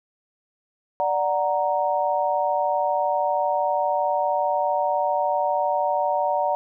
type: chord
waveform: sine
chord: D augmented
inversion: none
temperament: equal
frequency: 587.3 / 740 / 932.3 Hz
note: D5 / F#5 / A#5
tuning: 0 / 0 / 0 cents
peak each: -24 dBFS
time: 1-6.55 s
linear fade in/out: 0 ms
effects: none